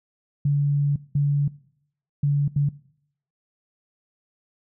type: tone bursts at uneven times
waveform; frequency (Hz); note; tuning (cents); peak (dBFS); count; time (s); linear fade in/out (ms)
sine; 143.3; D3; -42; -17; 4; 0.45-0.96 / 1.15-1.48 / 2.23-2.48 / 2.56-2.69; 5
effects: noise-tail reverb RT60 0.7 s tail -21 dB re dry